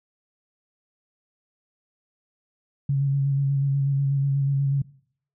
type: tone with vibrato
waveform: sine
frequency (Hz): 138.59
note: C#3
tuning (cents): 0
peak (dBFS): -19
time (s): 2.89-4.82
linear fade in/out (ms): 5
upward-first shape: square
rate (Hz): 8.2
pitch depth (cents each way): 19
effects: noise-tail reverb RT60 0.6 s tail -21 dB re dry